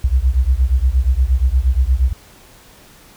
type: beating tone pair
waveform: sine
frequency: 60.3 / 68.8 Hz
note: B1 / C#2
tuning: -41 / -12 cents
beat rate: 8.5 Hz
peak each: -14 / -15 dBFS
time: 0.04-2.13 s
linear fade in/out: 5 ms
effects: pink hiss -45 dBFS RMS until 3.16 s